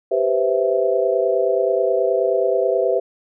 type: chord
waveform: sine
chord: C major seventh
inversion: second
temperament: equal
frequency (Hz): 392 / 493.9 / 523.3 / 659.3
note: G4 / B4 / C5 / E5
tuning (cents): 0 / 0 / 0 / 0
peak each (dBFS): -21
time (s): 0.11-3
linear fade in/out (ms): 10
effects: none